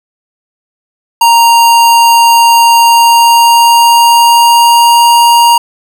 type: tone with pitch glide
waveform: square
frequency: 932.3 to 941 Hz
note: A#5 to A#5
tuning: 0 to +16 cents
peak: -3 dBFS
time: 1.21-5.58 s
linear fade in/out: 5 ms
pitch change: +16 cents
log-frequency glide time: 2.77-5.04 s
effects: none